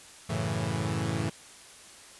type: chord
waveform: sawtooth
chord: F# minor seventh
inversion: none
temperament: equal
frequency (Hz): 92.5 / 110 / 138.59 / 164.81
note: F#2 / A2 / C#3 / E3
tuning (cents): 0 / 0 / 0 / 0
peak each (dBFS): -32 / -28 / -31 / -29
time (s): 0.29-1.3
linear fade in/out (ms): 10
effects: white hiss -50 dBFS RMS until 2.19 s + resampled to 24000 Hz